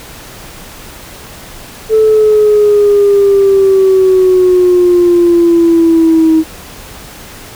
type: exponential sweep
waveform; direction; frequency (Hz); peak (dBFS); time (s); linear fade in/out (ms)
sine; down; 440 to 317.4; -3; 1.89-6.44; 50
effects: tanh soft clip ceiling 0 dBFS + pink hiss -31 dBFS RMS until 7.55 s